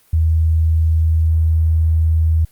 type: tone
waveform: sine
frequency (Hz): 80.4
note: E2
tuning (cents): -43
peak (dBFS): -11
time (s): 0.13-2.45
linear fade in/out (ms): 5
effects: white hiss -54 dBFS RMS until 2.51 s + Opus 32 kbps